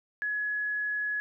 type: tone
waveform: sine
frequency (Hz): 1689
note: G#6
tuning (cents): +29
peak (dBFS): -28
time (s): 0.22-1.2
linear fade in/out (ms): 0
effects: none